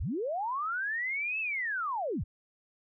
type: linear two-way sweep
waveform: sine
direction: up then down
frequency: 37 to 2660 to 37 Hz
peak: -30 dBFS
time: 0-2.24 s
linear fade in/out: 10 ms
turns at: 1.4 s
effects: none